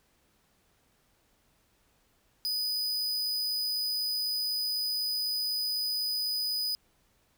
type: tone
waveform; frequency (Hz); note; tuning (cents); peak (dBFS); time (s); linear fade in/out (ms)
45% pulse; 4978; D#8; 0; -28; 2.45-6.75; 0
effects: pink hiss -69 dBFS RMS until 7.37 s